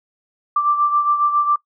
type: beating tone pair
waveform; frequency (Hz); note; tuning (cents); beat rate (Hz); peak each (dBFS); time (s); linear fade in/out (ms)
sine; 1174.7 / 1182; D6 / D6; 0 / +11; 7.3; -15 / -22; 0.56-1.56; 5
effects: noise-tail reverb RT60 0.1 s tail -20 dB re dry